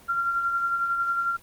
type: tone with tremolo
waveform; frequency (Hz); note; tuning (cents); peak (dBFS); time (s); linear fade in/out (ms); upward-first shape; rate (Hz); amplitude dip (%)
sine; 1379; F6; -22; -21; 0.08-1.37; 20; sine; 11; 40
effects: pink hiss -52 dBFS RMS until 1.42 s + Opus 24 kbps